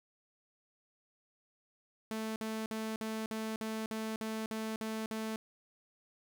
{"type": "tone bursts", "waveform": "sawtooth", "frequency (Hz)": 220, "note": "A3", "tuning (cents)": 0, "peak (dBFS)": -32, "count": 11, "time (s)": [2.11, 5.36], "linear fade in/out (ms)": 0, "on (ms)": 250, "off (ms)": 50, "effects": ["11-bit"]}